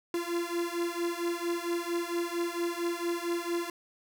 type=beating tone pair; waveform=45% pulse; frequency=341.6 / 346 Hz; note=F4 / F4; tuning=-38 / -16 cents; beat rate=4.4 Hz; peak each=-33 / -33 dBFS; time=0.14-3.7 s; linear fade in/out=2 ms; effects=none